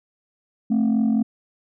sine tone pair together, 220 / 264.5 Hz, A3 / C4, 0 / +19 cents, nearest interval minor third, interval 319 cents, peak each -16 / -20 dBFS, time 0.7-1.23 s, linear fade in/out 10 ms, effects tanh soft clip ceiling -14 dBFS

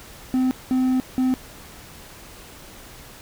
triangle tone bursts at uneven times, 257.3 Hz, C4, 29 cents flat, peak -15 dBFS, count 3, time 0.34-0.51 / 0.71-1 / 1.18-1.34 s, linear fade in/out 0 ms, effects pink hiss -43 dBFS RMS until 3.21 s

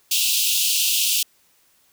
pink high-pass noise, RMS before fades -20 dBFS, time 0.11-1.23 s, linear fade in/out 5 ms, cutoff 2600 Hz, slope 96 dB/octave, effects white hiss -60 dBFS RMS until 1.92 s

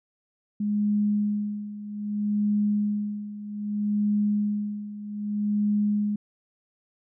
sine tone with tremolo, 207.7 Hz, G#3, in tune, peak -20 dBFS, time 0.6-6.16 s, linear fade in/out 5 ms, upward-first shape sine, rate 0.63 Hz, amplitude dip 80%, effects none

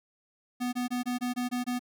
square tone bursts, 246.9 Hz, B3, in tune, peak -29 dBFS, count 8, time 0.6-1.794 s, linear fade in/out 20 ms, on 130 ms, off 22 ms, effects none

